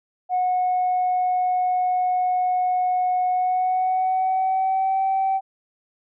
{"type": "tone with pitch glide", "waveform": "sine", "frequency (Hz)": [731, 770.5], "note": ["F#5", "G5"], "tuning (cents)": [-21, -30], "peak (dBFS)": -17, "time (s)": [0.29, 5.41], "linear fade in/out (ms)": 50, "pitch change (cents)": 91, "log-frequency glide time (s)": [3.29, 5.01], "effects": ["tanh soft clip ceiling -15 dBFS"]}